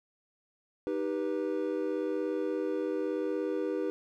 triangle chord, Eb augmented, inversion none, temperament equal with one note detuned, 311.1 / 392 / 488.5 Hz, Eb4 / G4 / B4, 0 / 0 / -19 cents, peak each -32 dBFS, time 0.87-3.9 s, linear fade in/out 0 ms, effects none

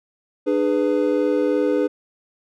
triangle chord, G# diminished, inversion second, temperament just, 299 / 415.3 / 498.4 Hz, D4 / G#4 / B4, +31 / 0 / +16 cents, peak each -19 / -20 / -19 dBFS, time 0.46-1.88 s, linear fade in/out 20 ms, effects none

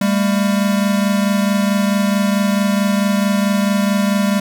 square tone pair together, 199.74 / 224.3 Hz, G3 / A3, +33 / +34 cents, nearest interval major second, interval 201 cents, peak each -15 / -21 dBFS, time 0.01-4.4 s, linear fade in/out 5 ms, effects none

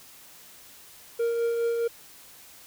triangle tone with tremolo, 466.2 Hz, A#4, in tune, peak -20 dBFS, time 1.19-1.88 s, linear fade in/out 10 ms, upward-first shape triangle, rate 4.8 Hz, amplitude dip 35%, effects white hiss -50 dBFS RMS until 2.66 s

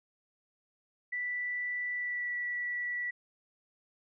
sine tone with pitch glide, 1971 to 1951.7 Hz, B6 to B6, -4 to -21 cents, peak -32 dBFS, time 1.12-3.11 s, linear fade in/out 10 ms, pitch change -17 cents, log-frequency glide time 1.94-2.32 s, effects none

